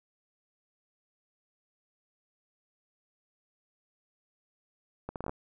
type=accelerating click train; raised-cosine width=1 ms; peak=-22 dBFS; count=7; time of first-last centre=5.09-5.294 s; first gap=68 ms; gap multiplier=0.71; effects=none